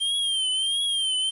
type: tone with vibrato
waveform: square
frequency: 3168 Hz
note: G7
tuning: 18 cents sharp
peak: -23 dBFS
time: 0-1.31 s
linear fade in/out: 20 ms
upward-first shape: triangle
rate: 1.5 Hz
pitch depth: 93 cents each way
effects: resampled to 24000 Hz + 9-bit